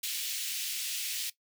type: high-pass noise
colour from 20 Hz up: pink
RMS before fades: -35 dBFS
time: 0.03-1.3 s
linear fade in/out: 5 ms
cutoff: 2600 Hz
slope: 24 dB/octave
effects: noise-tail reverb RT60 0.1 s tail -17 dB re dry